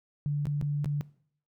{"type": "tone with dropouts", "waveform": "sine", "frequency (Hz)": 145.6, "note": "D3", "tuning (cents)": -15, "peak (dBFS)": -26, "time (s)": [0.26, 1.01], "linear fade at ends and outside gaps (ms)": 0, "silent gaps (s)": [[0.455, 0.469], [0.613, 0.624], [0.845, 0.858]], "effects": ["noise-tail reverb RT60 0.6 s tail -20 dB re dry"]}